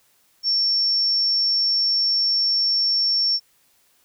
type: tone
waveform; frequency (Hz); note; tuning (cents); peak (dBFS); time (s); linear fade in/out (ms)
sine; 5450; F8; -43; -17; 0.43-3.4; 50
effects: white hiss -61 dBFS RMS until 4.04 s